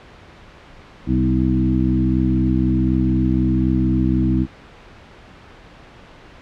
harmonic tone with a mistuned harmonic, 64 Hz, C2, 38 cents flat, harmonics 1 / 2 / 3 / 4 / 5, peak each -21 / -21 / -21 / -21 / -21 dBFS, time 1.06-4.47 s, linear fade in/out 50 ms, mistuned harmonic 4, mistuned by -18 cents, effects pink hiss -43 dBFS RMS until 6.41 s + low-pass 3000 Hz 12 dB/octave

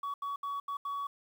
sine tone bursts at uneven times, 1128 Hz, C#6, 30 cents sharp, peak -31 dBFS, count 5, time 0.03-0.14 / 0.22-0.36 / 0.43-0.6 / 0.68-0.77 / 0.85-1.07 s, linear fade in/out 5 ms, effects tanh soft clip ceiling -32 dBFS + 10-bit

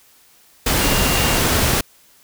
sine tone in noise, 2794 Hz, F7, in tune, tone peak -26 dBFS, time 0.81-1.4 s, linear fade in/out 5 ms, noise pink, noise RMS -17 dBFS, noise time 0.66-1.81 s, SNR -12 dB, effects white hiss -52 dBFS RMS until 2.23 s

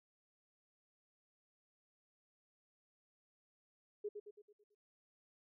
sine tone with echo, 415.1 Hz, G#4, 1 cent flat, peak -38 dBFS, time 4.04-4.09 s, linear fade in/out 10 ms, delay 110 ms, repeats 6, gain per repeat -6 dB, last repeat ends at 4.75 s, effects none

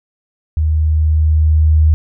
sine tone with level ramp, 77.78 Hz, D#2, in tune, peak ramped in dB -11 to -6 dBFS, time 0.57-1.94 s, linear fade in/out 0 ms, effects none

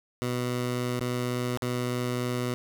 15% pulse tone with dropouts, 123.47 Hz, B2, in tune, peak -21 dBFS, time 0.22-2.54 s, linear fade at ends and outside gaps 0 ms, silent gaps 0.995-1.008 / 1.573-1.622 s, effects none

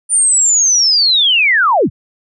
sine linear sweep, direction down, 9230 to 56.6 Hz, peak -8 dBFS, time 0.09-1.9 s, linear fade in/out 50 ms, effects none

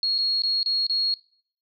sine tone with dropouts, 4302 Hz, C8, 47 cents sharp, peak -21 dBFS, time 0.03-1.14 s, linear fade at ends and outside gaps 1 ms, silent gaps 0.181-0.186 / 0.42-0.435 / 0.63-0.66 / 0.867-0.897 s, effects noise-tail reverb RT60 0.5 s tail -19 dB re dry

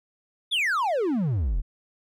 triangle exponential sweep, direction down, 3665 to 34.65 Hz, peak -20 dBFS, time 0.51-1.62 s, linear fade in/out 20 ms, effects none

